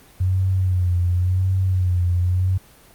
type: tone with vibrato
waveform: sine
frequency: 91.3 Hz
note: F#2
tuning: 23 cents flat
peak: -16 dBFS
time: 0.2-2.58 s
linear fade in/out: 10 ms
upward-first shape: sine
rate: 0.92 Hz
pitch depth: 59 cents each way
effects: pink hiss -49 dBFS RMS until 2.94 s + Opus 24 kbps